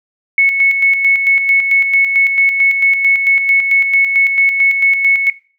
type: tone with tremolo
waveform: sine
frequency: 2203 Hz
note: C#7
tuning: 11 cents flat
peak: -6 dBFS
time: 0.38-5.3 s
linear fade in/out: 2 ms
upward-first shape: square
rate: 4.5 Hz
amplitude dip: 45%
effects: noise-tail reverb RT60 0.4 s tail -20 dB re dry